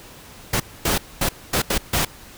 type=noise bursts at uneven times; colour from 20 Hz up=pink; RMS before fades=-20 dBFS; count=6; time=0.53-0.6 / 0.85-0.98 / 1.21-1.29 / 1.53-1.62 / 1.7-1.78 / 1.93-2.05 s; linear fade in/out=5 ms; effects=pink hiss -43 dBFS RMS until 2.37 s